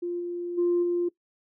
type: tone with level steps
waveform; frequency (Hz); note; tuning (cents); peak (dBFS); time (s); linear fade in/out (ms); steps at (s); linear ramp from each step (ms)
sine; 349.3; F4; 0; -27 / -29 / -19 / -22; 0.02-1.09; 10; 0.19 / 0.57 / 0.82; 20
effects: noise-tail reverb RT60 0.1 s tail -20 dB re dry + tanh soft clip ceiling -17 dBFS